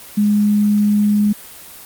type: tone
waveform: sine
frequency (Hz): 207.7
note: G#3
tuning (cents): 0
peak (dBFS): -11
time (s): 0.17-1.33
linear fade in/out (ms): 10
effects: white hiss -37 dBFS RMS until 1.85 s + Opus 24 kbps